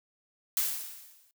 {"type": "noise with exponential decay", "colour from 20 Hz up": "blue", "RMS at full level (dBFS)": -26, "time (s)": [0.57, 1.31], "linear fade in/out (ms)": 1, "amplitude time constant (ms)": 160, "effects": ["noise-tail reverb RT60 0.1 s tail -21 dB re dry"]}